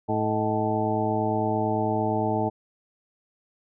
harmonic tone with a mistuned harmonic, 108.8 Hz, A2, 19 cents flat, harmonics 1 / 2 / 3 / 4 / 6 / 7 / 8, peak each -30 / -30 / -30 / -30 / -30 / -30 / -30 dBFS, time 0.08-2.5 s, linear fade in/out 20 ms, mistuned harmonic 6, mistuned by -67 cents, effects none

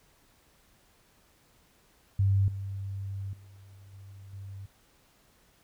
sine tone with level steps, 98 Hz, G2, in tune, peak -21 / -33 / -49 / -45 / -39 dBFS, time 2.19-4.66 s, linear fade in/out 5 ms, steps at 2.48 / 3.33 / 3.93 / 4.33 s, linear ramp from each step 2 ms, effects pink hiss -64 dBFS RMS until 5.63 s

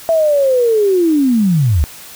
sine linear sweep, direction down, 666 to 64.1 Hz, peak -9 dBFS, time 0.09-1.84 s, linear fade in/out 0 ms, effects white hiss -35 dBFS RMS until 2.15 s

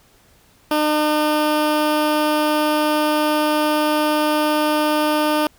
15% pulse tone with notch filter, 302.9 Hz, D#4, 46 cents flat, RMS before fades -18 dBFS, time 0.71-5.47 s, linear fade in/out 2 ms, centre 7200 Hz, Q 1.7, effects pink hiss -54 dBFS RMS until 5.58 s

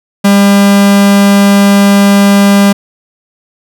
45% pulse tone, 200 Hz, G3, 35 cents sharp, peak -3 dBFS, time 0.24-2.73 s, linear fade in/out 10 ms, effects none

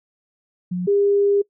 sine tone pair in turn, 179.6 / 403.2 Hz, F3 / G4, +49 / +49 cents, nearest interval octave + major second, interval 1400 cents, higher second, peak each -21 / -14 dBFS, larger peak second, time 0.71-0.87 / 0.87-1.42 s, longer second, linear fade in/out 10 ms, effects noise-tail reverb RT60 0.1 s tail -22 dB re dry

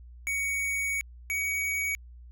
square tone pair in turn, 2241 / 2255 Hz, C#7 / C#7, +18 / +29 cents, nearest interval unison, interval 11 cents, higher second, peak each -28 dBFS, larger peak neither, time 0.27-1.01 / 1.3-1.95 s, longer first, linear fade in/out 0 ms, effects added 60 Hz sine -45 dBFS peak until 2.31 s

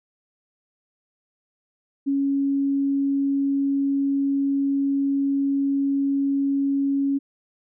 sine tone, 277.2 Hz, C#4, in tune, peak -19 dBFS, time 2.06-7.19 s, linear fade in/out 20 ms, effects none

